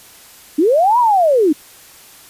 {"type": "linear two-way sweep", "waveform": "sine", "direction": "up then down", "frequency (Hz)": [277.2, 999, 277.2], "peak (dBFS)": -9, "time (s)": [0.58, 1.53], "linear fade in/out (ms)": 10, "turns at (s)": 0.99, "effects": ["white hiss -42 dBFS RMS until 2.29 s", "resampled to 32000 Hz"]}